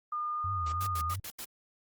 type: tone with pitch glide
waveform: sine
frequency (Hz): 1213 to 1225.7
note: D#6 to D#6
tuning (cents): -44 to -26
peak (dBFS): -31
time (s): 0.12-1.14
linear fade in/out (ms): 5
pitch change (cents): +18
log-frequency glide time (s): 0.31-0.49
type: tone with vibrato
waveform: sine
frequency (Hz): 88.1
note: F2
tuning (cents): +16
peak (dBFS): -34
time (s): 0.44-1.2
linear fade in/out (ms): 5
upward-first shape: triangle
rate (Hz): 3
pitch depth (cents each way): 210
type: noise bursts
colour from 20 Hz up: white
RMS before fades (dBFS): -41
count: 6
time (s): 0.66-1.449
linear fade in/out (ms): 5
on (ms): 64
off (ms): 81
effects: Opus 24 kbps